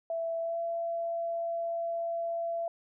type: tone with pitch glide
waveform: sine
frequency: 663 to 674.2 Hz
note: E5 to E5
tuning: +10 to +39 cents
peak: -30 dBFS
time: 0.1-2.68 s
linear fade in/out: 2 ms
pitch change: +29 cents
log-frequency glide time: 0.4-0.59 s
effects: none

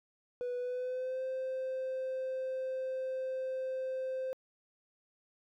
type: tone with pitch glide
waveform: triangle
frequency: 492.3 to 521 Hz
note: B4 to C5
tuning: -6 to -7 cents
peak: -31 dBFS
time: 0.41-4.33 s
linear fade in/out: 0 ms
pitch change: +99 cents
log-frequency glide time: 0.57-1.23 s
effects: tanh soft clip ceiling -29 dBFS

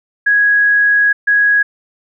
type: tone bursts at uneven times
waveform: sine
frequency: 1661.2 Hz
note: G#6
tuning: in tune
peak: -8 dBFS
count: 2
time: 0.26-1.13 / 1.27-1.63 s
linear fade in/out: 10 ms
effects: none

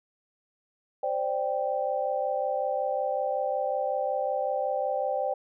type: chord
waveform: sine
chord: C suspended second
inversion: none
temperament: just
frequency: 523.3 / 588.7 / 784.9 Hz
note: C5 / D5 / G5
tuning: 0 / +4 / +2 cents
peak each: -30 dBFS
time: 1.03-5.34 s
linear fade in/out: 5 ms
effects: none

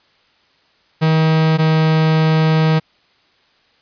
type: tone pair in turn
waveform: 45% pulse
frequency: 158.8 / 158.22 Hz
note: D#3 / D#3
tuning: +36 / +29 cents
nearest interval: unison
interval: 7 cents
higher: first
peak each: -11 dBFS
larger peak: neither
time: 1.01-1.58 / 1.58-2.8 s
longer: second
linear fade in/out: 20 ms
effects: white hiss -56 dBFS RMS until 3.81 s + resampled to 11025 Hz

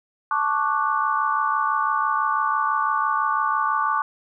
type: chord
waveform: sine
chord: D major seventh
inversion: second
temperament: equal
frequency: 880 / 1108.7 / 1174.7 / 1480 Hz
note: A5 / C#6 / D6 / F#6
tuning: 0 / 0 / 0 / 0 cents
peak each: -26 / -24 / -23 / -28 dBFS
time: 0.31-4.02 s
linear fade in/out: 2 ms
effects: none

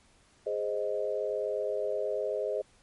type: chord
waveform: sine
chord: Ab major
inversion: none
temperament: equal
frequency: 415.3 / 523.3 / 622.3 Hz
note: Ab4 / C5 / Eb5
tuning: 0 / 0 / 0 cents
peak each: -33 dBFS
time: 0.46-2.62 s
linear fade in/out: 10 ms
effects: pink hiss -63 dBFS RMS until 2.82 s + MP3 48 kbps

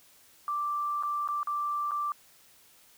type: tone with dropouts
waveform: sine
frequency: 1174.7 Hz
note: D6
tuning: in tune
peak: -28 dBFS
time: 0.48-2.12 s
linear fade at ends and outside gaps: 1 ms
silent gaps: 1.026-1.034 / 1.276-1.287 / 1.431-1.472 / 1.91-1.917 s
effects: white hiss -59 dBFS RMS until 2.97 s

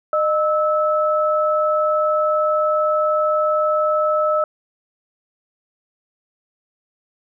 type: tone pair together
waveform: sine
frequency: 612 / 1303.5 Hz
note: D#5 / E6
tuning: -29 / -20 cents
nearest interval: octave + minor second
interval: 1309 cents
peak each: -17 / -19 dBFS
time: 0.13-4.44 s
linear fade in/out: 2 ms
effects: none

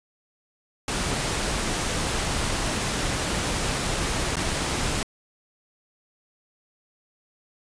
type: noise with dropouts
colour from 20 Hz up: pink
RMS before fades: -26 dBFS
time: 0.88-5.03 s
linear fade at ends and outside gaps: 2 ms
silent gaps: 4.357-4.367 s
effects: resampled to 22050 Hz

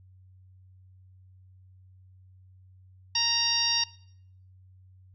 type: harmonic tone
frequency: 932.3 Hz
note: A#5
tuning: in tune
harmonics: 1 / 2 / 3 / 4 / 5 / 6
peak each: -36 / -37 / -31 / -32 / -28 / -27 dBFS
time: 3.15-3.84 s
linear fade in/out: 5 ms
effects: noise-tail reverb RT60 0.7 s tail -21 dB re dry + added 93 Hz sine -52 dBFS peak until 5.14 s

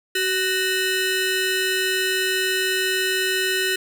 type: ring-modulated tone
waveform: 20% pulse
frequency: 1114 Hz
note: C#6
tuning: 8 cents sharp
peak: -12 dBFS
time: 0.15-3.76 s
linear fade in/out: 5 ms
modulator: 736 Hz
effects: none

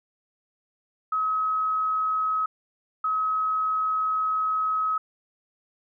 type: tone pair in turn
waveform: sine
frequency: 1277 / 1277 Hz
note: D#6 / D#6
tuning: +45 / +45 cents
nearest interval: unison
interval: 0 cents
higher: neither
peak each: -22 dBFS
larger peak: neither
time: 1.12-2.46 / 3.04-4.98 s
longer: second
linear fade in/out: 5 ms
effects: none

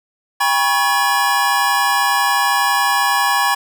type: tone cluster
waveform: square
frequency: 802 / 972 / 1104 / 1701 Hz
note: G5 / B5 / C#6 / G#6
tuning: +39 / -28 / -7 / +41 cents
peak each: -20 dBFS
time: 0.4-3.55 s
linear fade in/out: 10 ms
effects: none

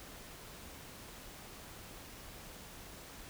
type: silence
effects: pink hiss -51 dBFS RMS until 3.29 s

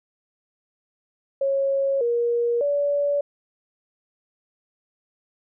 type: tone with pitch steps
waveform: sine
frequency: 548 / 473.6 / 574 Hz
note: C#5 / A#4 / D5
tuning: -20 / +27 / -40 cents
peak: -19 dBFS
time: 1.41-3.21 s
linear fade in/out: 5 ms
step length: 600 ms
effects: none

